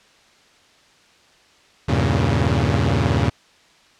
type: chord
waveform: sawtooth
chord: E diminished seventh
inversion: none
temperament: equal with one note detuned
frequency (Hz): 80.94 / 98 / 116.54 / 138.59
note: E2 / G2 / Bb2 / Db3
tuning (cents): -31 / 0 / 0 / 0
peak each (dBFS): -18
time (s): 1.88-3.3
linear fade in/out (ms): 10
effects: white hiss -53 dBFS RMS until 3.99 s + low-pass 5000 Hz 12 dB/octave